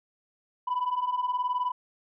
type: beating tone pair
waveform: sine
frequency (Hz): 979 / 998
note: B5 / B5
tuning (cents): -15 / +18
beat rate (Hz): 19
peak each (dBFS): -29 / -26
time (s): 0.67-1.72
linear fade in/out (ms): 10
effects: tanh soft clip ceiling -22 dBFS